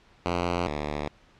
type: tone pair in turn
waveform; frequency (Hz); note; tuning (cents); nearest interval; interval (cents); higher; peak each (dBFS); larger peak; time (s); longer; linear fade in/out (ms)
5% pulse; 87.31 / 74.29; F2 / D2; 0 / +20; minor third; 280; first; -14 / -18; first; 0.26-0.67 / 0.67-1.08; neither; 0
effects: pink hiss -58 dBFS RMS until 1.39 s + low-pass 4000 Hz 12 dB/octave